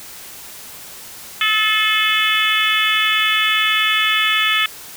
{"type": "harmonic tone with a mistuned harmonic", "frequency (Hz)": 430.8, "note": "A4", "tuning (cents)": -37, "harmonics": [3, 4, 5, 6, 7, 8], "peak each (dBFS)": [-21, -21, -21, -21, -21, -21], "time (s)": [1.41, 4.66], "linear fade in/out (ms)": 2, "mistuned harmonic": 4, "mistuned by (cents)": 23, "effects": ["white hiss -36 dBFS RMS until 4.96 s"]}